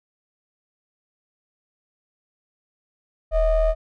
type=ring-modulated tone; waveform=triangle; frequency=300 Hz; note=D4; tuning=37 cents sharp; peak=-11 dBFS; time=3.31-3.75 s; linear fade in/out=50 ms; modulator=339 Hz; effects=none